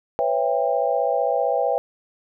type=chord; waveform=sine; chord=C# half-diminished seventh; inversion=third; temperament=just; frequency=498.9 / 554.4 / 665.2 / 798.3 Hz; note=B4 / C#5 / E5 / G5; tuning=+17 / 0 / +16 / +31 cents; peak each=-24 dBFS; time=0.19-1.78 s; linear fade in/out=0 ms; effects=none